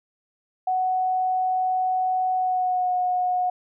sine tone with pitch glide, 743 to 727.7 Hz, F#5 to F#5, +7 to -29 cents, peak -20 dBFS, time 0.67-3.5 s, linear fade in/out 5 ms, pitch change -36 cents, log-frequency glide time 2.35-2.93 s, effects none

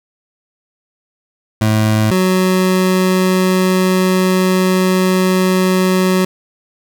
25% pulse tone pair in turn, 108.5 / 185.56 Hz, A2 / F#3, -24 / +5 cents, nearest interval major sixth, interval 929 cents, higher second, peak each -7 dBFS, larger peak neither, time 1.61-2.11 / 2.11-6.25 s, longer second, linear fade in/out 5 ms, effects none

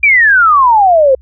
sine exponential sweep, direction down, 2402 to 509 Hz, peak -4 dBFS, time 0.03-1.15 s, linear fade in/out 5 ms, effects added 65 Hz sine -37 dBFS peak until 1.21 s

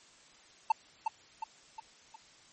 triangle tone with echo, 888 Hz, A5, 16 cents sharp, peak -19 dBFS, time 0.7-0.72 s, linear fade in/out 5 ms, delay 360 ms, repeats 4, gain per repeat -6 dB, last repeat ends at 2.16 s, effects white hiss -59 dBFS RMS until 2.52 s + MP3 32 kbps

